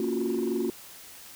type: chord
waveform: sine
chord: Gb major seventh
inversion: first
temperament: just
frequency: 231.2 / 277.5 / 346.9 / 370 Hz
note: Bb3 / Db4 / F4 / Gb4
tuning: -14 / +2 / -12 / 0 cents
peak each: -30 / -32 / -29 / -29 dBFS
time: 0-0.7 s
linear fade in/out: 2 ms
effects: tanh soft clip ceiling -20 dBFS + white hiss -47 dBFS RMS until 1.35 s